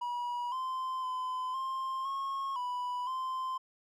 triangle tone with pitch steps, 968 / 1036 / 1020 / 1056 / 1088 / 987 / 1038 Hz, B5 / C6 / C6 / C6 / C#6 / B5 / C6, -35 / -17 / -44 / +16 / -33 / -1 / -14 cents, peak -31 dBFS, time 0.01-3.58 s, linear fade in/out 10 ms, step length 510 ms, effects none

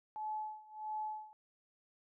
sine tone with tremolo, 859 Hz, A5, 42 cents flat, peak -36 dBFS, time 0.16-1.33 s, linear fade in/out 0 ms, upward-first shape sine, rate 1.5 Hz, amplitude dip 90%, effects none

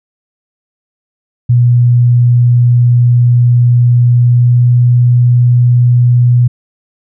sine tone with pitch glide, 121.4 to 122.17 Hz, B2 to B2, -29 to -18 cents, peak -4 dBFS, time 1.49-6.48 s, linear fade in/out 10 ms, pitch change +11 cents, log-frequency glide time 4.22-4.65 s, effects none

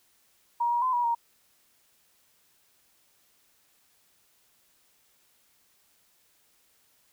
sine tone with pitch steps, 948 / 954 / 1023 / 964 / 936 Hz, A#5 / A#5 / C6 / B5 / A#5, +29 / +40 / -39 / -42 / +7 cents, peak -23 dBFS, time 0.6-1.15 s, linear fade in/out 10 ms, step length 110 ms, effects white hiss -66 dBFS RMS until 7.12 s

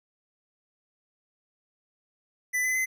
square tone with pitch steps, 1995 / 2021 / 2046 Hz, B6 / B6 / C7, +17 / +39 / -39 cents, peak -25 dBFS, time 2.53-2.86 s, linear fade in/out 20 ms, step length 110 ms, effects none

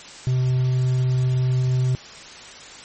triangle tone, 127.9 Hz, C3, 39 cents flat, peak -15 dBFS, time 0.27-1.95 s, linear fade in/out 0 ms, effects white hiss -40 dBFS RMS until 2.84 s + MP3 32 kbps

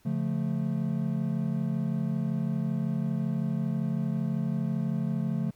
triangle chord, Db augmented, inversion none, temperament equal with one note detuned, 141.99 / 174.61 / 220 Hz, Db3 / F3 / A3, +42 / 0 / 0 cents, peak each -29 dBFS, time 0.05-5.51 s, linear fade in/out 10 ms, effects pink hiss -64 dBFS RMS until 5.55 s

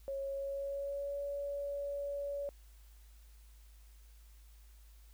sine tone with pitch glide, 548 to 567.3 Hz, C#5 to C#5, -20 to +40 cents, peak -36 dBFS, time 0.08-2.49 s, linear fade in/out 0 ms, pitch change +60 cents, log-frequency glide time 0.21-1.21 s, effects added 53 Hz sine -55 dBFS peak until 5.13 s + white hiss -68 dBFS RMS until 5.13 s

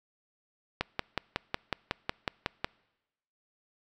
click train, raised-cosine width 0.3 ms, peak -12 dBFS, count 11, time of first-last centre 0.81-2.645 s, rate 5.45 Hz, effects noise-tail reverb RT60 1.0 s tail -25 dB re dry

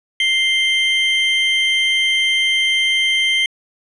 triangle tone pair together, 2093 / 3139 Hz, C7 / G7, 0 / +2 cents, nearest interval perfect fifth, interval 702 cents, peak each -15 dBFS, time 0.2-3.46 s, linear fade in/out 2 ms, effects resampled to 24000 Hz

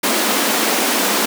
pink high-pass noise, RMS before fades -17 dBFS, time 0.03-1.26 s, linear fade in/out 10 ms, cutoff 200 Hz, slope 96 dB/octave, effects none

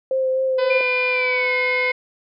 sine tone with vibrato, 523.3 Hz, C5, in tune, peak -17 dBFS, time 0.11-0.81 s, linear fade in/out 2 ms, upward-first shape sine, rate 3.9 Hz, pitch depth 13 cents each way
harmonic tone, 503 Hz, B4, 32 cents sharp, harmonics 1 / 2 / 3 / 4 / 5 / 6 / 7 / 8 / 9 / 10, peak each -23 / -29 / -33 / -35 / -37 / -39 / -40 / -41 / -42 / -43 dBFS, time 0.58-1.92 s, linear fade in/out 10 ms
sine tone with pitch glide, 2412 to 2149 Hz, D7 to C7, +46 to +46 cents, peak -19 dBFS, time 0.7-1.92 s, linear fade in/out 5 ms, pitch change -200 cents, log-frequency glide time 1.1-1.53 s
effects none

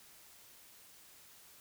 silence, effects white hiss -59 dBFS RMS until 1.6 s

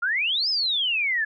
sine exponential two-way sweep, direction up then down, 1359 to 5290 to 1682 Hz, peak -21 dBFS, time 0.02-1.25 s, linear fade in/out 10 ms, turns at 0.49 s, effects none

